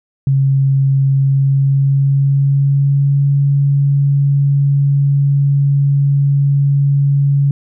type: tone with pitch glide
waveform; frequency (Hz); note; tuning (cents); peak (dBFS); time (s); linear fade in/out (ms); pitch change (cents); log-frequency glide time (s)
sine; 136.3 to 140.46; C#3 to C#3; -29 to +23; -9; 0.27-7.51; 2; +52; 1.09-3.27
effects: none